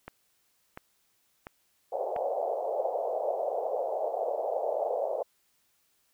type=click train; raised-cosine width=0.5 ms; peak=-25 dBFS; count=4; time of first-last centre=0.08-2.163 s; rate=1.44 Hz
type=band-pass noise; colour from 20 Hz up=pink; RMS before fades=-31 dBFS; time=1.92-5.23 s; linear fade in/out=10 ms; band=490 to 750 Hz; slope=48 dB/octave
effects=white hiss -71 dBFS RMS until 6.13 s